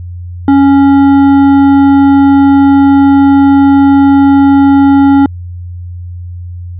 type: tone with hard clipping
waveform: sine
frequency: 277.2 Hz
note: C#4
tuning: in tune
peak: -4 dBFS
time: 0.48-5.26 s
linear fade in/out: 2 ms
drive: 9 dB
effects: added 88 Hz sine -20 dBFS peak until 6.79 s + resampled to 8000 Hz